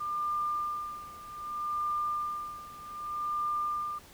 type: tone with tremolo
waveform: sine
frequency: 1198 Hz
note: D6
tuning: 34 cents sharp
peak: -28 dBFS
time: 0-3.99 s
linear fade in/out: 10 ms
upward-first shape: sine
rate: 0.64 Hz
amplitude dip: 85%
effects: pink hiss -54 dBFS RMS until 4.13 s